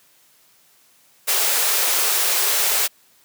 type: high-pass noise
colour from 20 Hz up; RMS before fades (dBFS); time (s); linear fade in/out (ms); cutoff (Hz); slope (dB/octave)
white; -19; 1.27-2.88; 20; 360; 96
effects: white hiss -56 dBFS RMS until 3.24 s + high-pass 100 Hz 12 dB/octave